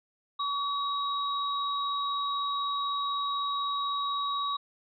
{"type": "tone pair together", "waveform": "sine", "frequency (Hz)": [1134, 3814], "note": ["C#6", "A#7"], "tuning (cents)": [39, 39], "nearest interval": "octave + major sixth", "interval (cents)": 2100, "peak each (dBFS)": [-29, -34], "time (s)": [0.39, 4.57], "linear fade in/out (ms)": 10, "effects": []}